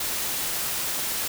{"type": "noise", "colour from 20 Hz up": "white", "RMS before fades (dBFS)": -28, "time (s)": [0, 1.28], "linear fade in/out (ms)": 5, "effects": []}